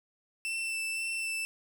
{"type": "tone with vibrato", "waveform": "40% pulse", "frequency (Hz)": 2668, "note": "E7", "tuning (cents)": 20, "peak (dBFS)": -31, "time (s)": [0.45, 1.45], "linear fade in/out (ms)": 0, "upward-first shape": "sine", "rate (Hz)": 1.9, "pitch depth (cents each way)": 13, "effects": []}